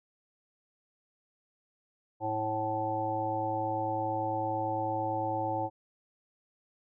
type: harmonic tone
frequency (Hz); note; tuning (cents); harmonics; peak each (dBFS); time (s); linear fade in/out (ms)
108.9; A2; -17; 1 / 3 / 5 / 7 / 8; -39 / -37 / -36 / -34 / -34; 2.2-5.7; 50
effects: none